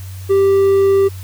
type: tone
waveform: triangle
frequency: 392 Hz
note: G4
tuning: in tune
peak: -7 dBFS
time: 0.29-1.09 s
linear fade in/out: 20 ms
effects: added 94 Hz sine -27 dBFS peak until 1.23 s + white hiss -41 dBFS RMS until 1.23 s